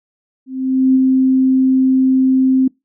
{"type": "tone with ADSR envelope", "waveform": "sine", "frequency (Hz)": 261.6, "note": "C4", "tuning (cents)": 0, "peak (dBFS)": -7, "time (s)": [0.46, 2.68], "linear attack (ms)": 490, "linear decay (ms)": 27, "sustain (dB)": -2, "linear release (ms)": 7, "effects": ["noise-tail reverb RT60 0.2 s tail -25 dB re dry"]}